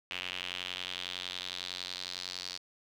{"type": "tone with band-pass filter sweep", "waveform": "square", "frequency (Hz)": 45.46, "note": "F#1", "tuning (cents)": -30, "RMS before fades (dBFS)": -40, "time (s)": [0.1, 2.58], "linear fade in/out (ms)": 10, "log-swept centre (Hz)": [2800, 4600], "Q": 3.8, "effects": ["10-bit"]}